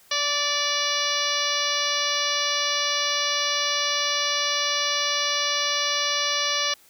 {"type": "harmonic tone with a mistuned harmonic", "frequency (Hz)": 580, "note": "D5", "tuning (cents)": -22, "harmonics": [1, 2, 3, 4, 5, 6, 7, 8, 9, 10], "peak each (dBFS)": [-33, -30, -31, -32, -30, -30, -30, -33, -33, -31], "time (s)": [0.11, 6.74], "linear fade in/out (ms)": 5, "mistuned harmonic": 3, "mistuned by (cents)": 19, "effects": ["white hiss -55 dBFS RMS until 6.89 s"]}